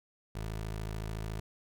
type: tone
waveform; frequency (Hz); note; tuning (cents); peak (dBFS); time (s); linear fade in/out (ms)
20% pulse; 53.8; A1; -38; -31; 0.35-1.4; 5
effects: none